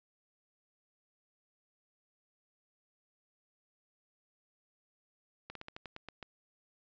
slowing click train, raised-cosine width 0.3 ms, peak -28 dBFS, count 9, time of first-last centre 5.5-6.228 s, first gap 53 ms, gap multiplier 1.15, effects resampled to 16000 Hz

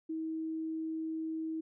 sine tone, 320 Hz, D#4, 49 cents sharp, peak -34 dBFS, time 0.09-1.61 s, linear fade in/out 10 ms, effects none

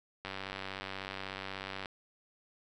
click train, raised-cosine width 0.3 ms, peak -23 dBFS, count 156, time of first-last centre 0.25-1.858 s, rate 96.4 Hz, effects none

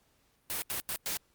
white noise bursts at uneven times, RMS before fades -34 dBFS, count 4, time 0.5-0.62 / 0.7-0.8 / 0.89-0.96 / 1.06-1.17 s, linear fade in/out 0 ms, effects pink hiss -70 dBFS RMS until 1.34 s + Opus 48 kbps

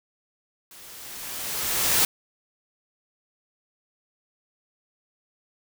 white noise with level ramp, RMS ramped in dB -47 to -19 dBFS, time 0.71-2.05 s, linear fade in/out 2 ms, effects none

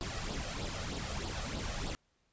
pink noise with flanger, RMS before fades -38 dBFS, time 0.01-1.95 s, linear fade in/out 0 ms, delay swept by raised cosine 0.22 to 1.62 ms, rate 3.2 Hz, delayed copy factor +0.6, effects pink hiss -75 dBFS RMS until 2.32 s + resampled to 16000 Hz

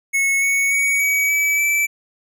square tone with pitch steps, 2195 / 2219 / 2244 / 2268 / 2294 / 2319 Hz, C#7 / C#7 / C#7 / C#7 / D7 / D7, -18 / +1 / +21 / +39 / -41 / -22 cents, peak -16 dBFS, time 0.13-1.87 s, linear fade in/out 20 ms, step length 290 ms, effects none

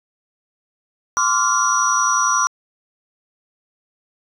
sine tone cluster, 1034 / 1145 / 1390 / 5830 Hz, C6 / D6 / F6 / F#8, -21 / -44 / -9 / -26 cents, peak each -19 / -20 / -20 / -19 dBFS, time 1.17-2.47 s, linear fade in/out 0 ms, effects tanh soft clip ceiling -6 dBFS

